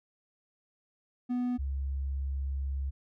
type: tone pair in turn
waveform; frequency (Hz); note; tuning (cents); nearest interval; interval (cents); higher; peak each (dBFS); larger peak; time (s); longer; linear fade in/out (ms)
triangle / sine; 246.9 / 68.21; B3 / C#2; 0 / -27; octave + minor seventh; 2227; first; -26 / -30; first; 1.29-1.58 / 1.58-2.91; second; 20
effects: none